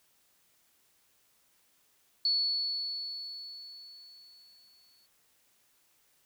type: tone with exponential decay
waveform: sine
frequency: 4421 Hz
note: C#8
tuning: 5 cents flat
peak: -24 dBFS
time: 2.25-5.06 s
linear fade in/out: 2 ms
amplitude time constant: 610 ms
effects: white hiss -69 dBFS RMS until 6.25 s